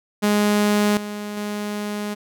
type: tone with level steps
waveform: sawtooth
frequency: 207.7 Hz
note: G#3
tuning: in tune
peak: -12 / -24 / -21 dBFS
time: 0.22-2.15 s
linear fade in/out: 20 ms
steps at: 0.97 / 1.37 s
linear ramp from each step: 2 ms
effects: none